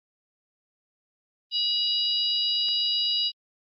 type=harmonic tone; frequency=968 Hz; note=B5; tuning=35 cents flat; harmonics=3 / 4 / 5; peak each=-27 / -27 / -27 dBFS; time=1.51-3.32 s; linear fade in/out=50 ms
type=click; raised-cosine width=0.2 ms; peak=-25 dBFS; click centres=2.686 s
effects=Opus 32 kbps